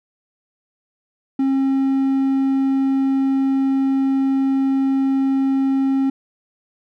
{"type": "tone", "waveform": "triangle", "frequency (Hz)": 269.4, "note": "C#4", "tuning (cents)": -49, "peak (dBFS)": -13, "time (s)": [1.39, 6.1], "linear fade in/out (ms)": 5, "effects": []}